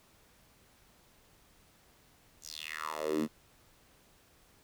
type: tone with high-pass filter sweep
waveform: 10% pulse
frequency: 77.6 Hz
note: D#2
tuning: 4 cents flat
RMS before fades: -36 dBFS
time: 2.41-3.28 s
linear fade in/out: 50 ms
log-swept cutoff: 7100 to 200 Hz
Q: 4.4
effects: pink hiss -64 dBFS RMS until 4.63 s